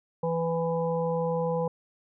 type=harmonic tone; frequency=166.1 Hz; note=E3; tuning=13 cents sharp; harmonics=1 / 3 / 5 / 6; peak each=-30 / -27 / -35 / -37 dBFS; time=0.23-1.68 s; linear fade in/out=5 ms; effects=none